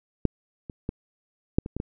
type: clicks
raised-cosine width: 3 ms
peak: -7 / -23 / -15 / -6 / -20 / -17 / -17 dBFS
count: 7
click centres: 0.253 / 0.698 / 0.891 / 1.585 / 1.661 / 1.766 / 1.801 s
effects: none